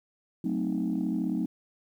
sine chord, F# diminished seventh, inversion none, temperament equal with one note detuned, 185 / 220 / 258.6 / 311.1 Hz, F#3 / A3 / C4 / Eb4, 0 / 0 / -20 / 0 cents, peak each -31 dBFS, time 0.44-1.46 s, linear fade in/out 5 ms, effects tanh soft clip ceiling -20 dBFS + 10-bit

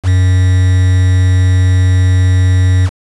triangle tone with quantisation, 92.4 Hz, F#2, 2 cents flat, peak -4 dBFS, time 0.03-2.9 s, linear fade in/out 50 ms, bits 4, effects resampled to 22050 Hz

